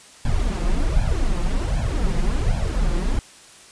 brown noise with flanger, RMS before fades -20 dBFS, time 0.25-3.19 s, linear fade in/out 2 ms, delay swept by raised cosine 1.2 to 5.8 ms, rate 1.3 Hz, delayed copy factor +0.95, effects white hiss -46 dBFS RMS until 3.71 s + resampled to 22050 Hz

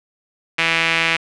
sawtooth tone with band-pass filter, 164.9 Hz, E3, 1 cent sharp, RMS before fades -18 dBFS, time 0.58-1.17 s, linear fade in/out 10 ms, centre 2400 Hz, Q 2.8, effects resampled to 24000 Hz + 7-bit

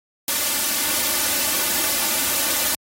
white noise with comb filter, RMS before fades -21 dBFS, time 0.28-2.75 s, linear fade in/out 2 ms, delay 3.4 ms, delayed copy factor +0.95, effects high-pass 80 Hz 12 dB/octave + AAC 48 kbps

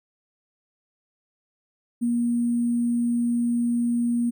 sine tone with sample-and-hold, 237.8 Hz, A#3, 35 cents sharp, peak -20 dBFS, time 2.01-4.31 s, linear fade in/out 20 ms, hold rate 8820 Hz, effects none

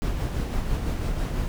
brown noise with tremolo, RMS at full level -25 dBFS, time 0.02-1.48 s, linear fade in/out 0 ms, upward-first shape sine, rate 6 Hz, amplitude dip 35%, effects none

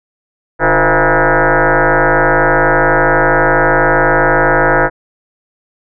sine tone with frequency modulation, 465.9 Hz, A#4, 1 cent flat, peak -7 dBFS, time 0.59-4.9 s, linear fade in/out 50 ms, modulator 164 Hz, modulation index 7.7, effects none

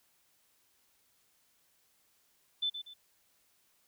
sine tone with echo, 3520 Hz, A7, in tune, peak -29 dBFS, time 2.62-2.7 s, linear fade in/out 10 ms, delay 120 ms, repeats 2, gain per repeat -9 dB, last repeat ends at 2.94 s, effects white hiss -71 dBFS RMS until 3.87 s

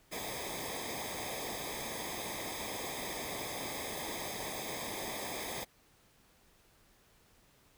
pink noise with comb filter, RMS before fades -40 dBFS, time 0.11-5.65 s, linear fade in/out 20 ms, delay 0.7 ms, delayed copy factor -0.9, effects pink hiss -66 dBFS RMS until 7.77 s

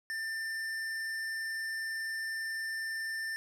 sine tone with hard clipping, 1789 Hz, A6, 28 cents sharp, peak -36 dBFS, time 0.1-3.36 s, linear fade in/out 0 ms, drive 12 dB, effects none

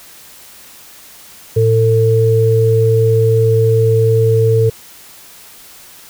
sine tone pair together, 112.82 / 450 Hz, A2 / A4, +44 / +39 cents, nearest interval 2 octaves, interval 2395 cents, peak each -11 dBFS, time 1.56-4.7 s, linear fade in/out 10 ms, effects white hiss -39 dBFS RMS until 6.09 s

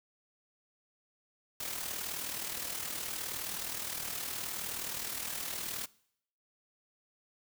white noise with amplitude modulation, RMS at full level -36 dBFS, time 1.6-5.86 s, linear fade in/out 5 ms, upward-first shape sine, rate 39.2 Hz, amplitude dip 55%, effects noise-tail reverb RT60 0.7 s tail -22 dB re dry

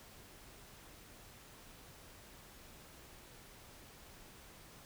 silence, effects pink hiss -57 dBFS RMS until 4.85 s

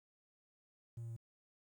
triangle tone with pitch steps, 116.54 / 115.53 / 114.54 Hz, A#2 / A#2 / A#2, 0 / -15 / -30 cents, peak -40 dBFS, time 0.97-1.165 s, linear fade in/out 5 ms, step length 65 ms, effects tanh soft clip ceiling -37 dBFS + 12-bit

